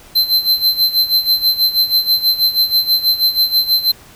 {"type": "tone with tremolo", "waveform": "square", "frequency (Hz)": 4093, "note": "C8", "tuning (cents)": -39, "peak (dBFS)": -9, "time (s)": [0.15, 3.92], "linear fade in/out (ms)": 10, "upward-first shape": "sine", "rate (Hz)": 6.2, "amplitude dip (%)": 80, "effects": ["pink hiss -42 dBFS RMS until 4.15 s"]}